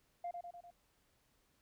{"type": "tone with echo", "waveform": "sine", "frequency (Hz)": 698.5, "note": "F5", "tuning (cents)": 0, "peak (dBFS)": -37, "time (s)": [0.24, 0.31], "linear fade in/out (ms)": 5, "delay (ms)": 99, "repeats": 4, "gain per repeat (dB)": -4, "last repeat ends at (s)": 0.706, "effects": ["tanh soft clip ceiling -36 dBFS", "pink hiss -75 dBFS RMS until 1.61 s"]}